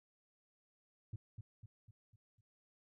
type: tone with echo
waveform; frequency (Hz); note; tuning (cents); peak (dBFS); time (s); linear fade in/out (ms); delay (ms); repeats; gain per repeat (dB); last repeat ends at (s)
sine; 107.9; A2; -33; -38; 1.13-1.16; 5; 250; 5; -6; 2.41
effects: tanh soft clip ceiling -39 dBFS